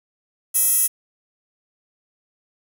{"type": "tone with high-pass filter", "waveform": "15% pulse", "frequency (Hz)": 651, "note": "E5", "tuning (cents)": -22, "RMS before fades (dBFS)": -18, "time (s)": [0.54, 0.88], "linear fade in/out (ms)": 20, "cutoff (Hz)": 11000, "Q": 2.2, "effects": ["7-bit"]}